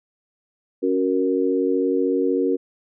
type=chord; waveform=sine; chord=F# major; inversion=second; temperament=equal; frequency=277.2 / 370 / 466.2 Hz; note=C#4 / F#4 / A#4; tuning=0 / 0 / 0 cents; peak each=-22 dBFS; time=0.82-2.57 s; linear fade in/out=20 ms; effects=none